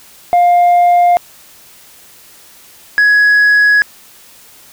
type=tone pair in turn; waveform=sine; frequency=704 / 1674.4 Hz; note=F5 / G#6; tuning=+14 / +14 cents; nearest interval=octave + minor third; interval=1500 cents; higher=second; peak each=-3 dBFS; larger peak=neither; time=0.33-1.17 / 2.98-3.82 s; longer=neither; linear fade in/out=0 ms; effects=tanh soft clip ceiling -5 dBFS + white hiss -41 dBFS RMS until 4.72 s